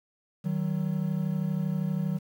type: tone pair together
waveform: triangle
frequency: 155.56 / 188.17 Hz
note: D#3 / F#3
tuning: 0 / +29 cents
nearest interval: minor third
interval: 329 cents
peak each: -27 dBFS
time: 0.44-2.19 s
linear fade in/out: 20 ms
effects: 9-bit